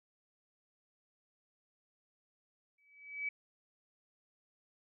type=tone with exponential growth; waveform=sine; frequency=2288 Hz; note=D7; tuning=46 cents flat; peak=-32 dBFS; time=2.78-3.29 s; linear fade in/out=5 ms; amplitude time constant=110 ms; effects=none